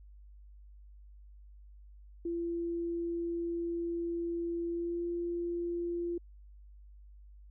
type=tone with pitch glide; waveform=sine; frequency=340 to 344.5 Hz; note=F4 to F4; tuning=-46 to -24 cents; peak=-32 dBFS; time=2.25-6.18 s; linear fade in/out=5 ms; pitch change=+22 cents; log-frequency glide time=4.68-5.05 s; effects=added 50 Hz sine -51 dBFS peak until 7.5 s